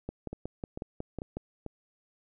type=two click trains; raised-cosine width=2 ms; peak=-24 / -22 dBFS; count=4 / 8; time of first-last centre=0.33-1.663 / 0.09-1.37 s; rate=2.25 / 5.47 Hz; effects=none